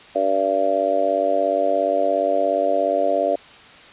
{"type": "harmonic tone", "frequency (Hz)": 97.1, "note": "G2", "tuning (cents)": -16, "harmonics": [3, 4, 5, 6, 7], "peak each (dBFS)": [-28, -29, -26, -20, -21], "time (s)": [0.15, 3.36], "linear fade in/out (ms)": 10, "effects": ["white hiss -44 dBFS RMS until 3.92 s", "resampled to 8000 Hz"]}